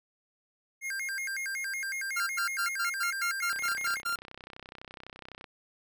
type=tone with vibrato; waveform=square; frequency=1843 Hz; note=A#6; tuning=20 cents flat; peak=-33 dBFS; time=0.81-4.02 s; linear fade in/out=50 ms; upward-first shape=square; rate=5.4 Hz; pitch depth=260 cents each way
type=tone bursts; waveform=45% pulse; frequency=1388 Hz; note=F6; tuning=11 cents flat; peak=-29 dBFS; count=10; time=2.16-4.16 s; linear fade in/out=10 ms; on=110 ms; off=100 ms
type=click train; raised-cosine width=0.3 ms; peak=-28 dBFS; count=62; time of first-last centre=3.53-5.442 s; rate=31.9 Hz
effects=none